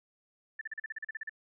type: tone bursts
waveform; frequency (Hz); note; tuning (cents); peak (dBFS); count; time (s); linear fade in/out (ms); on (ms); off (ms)
sine; 1766; A6; +6; -35; 12; 0.59-1.295; 5; 23; 39
effects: none